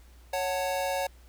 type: chord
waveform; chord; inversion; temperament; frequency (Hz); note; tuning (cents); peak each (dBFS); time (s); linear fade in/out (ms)
square; F# minor; second; equal with one note detuned; 554.4 / 740 / 890.7; C#5 / F#5 / A5; 0 / 0 / +21; -31 / -33 / -36; 0.33-1.07; 5
effects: added 60 Hz sine -51 dBFS peak until 1.28 s + pink hiss -61 dBFS RMS until 1.28 s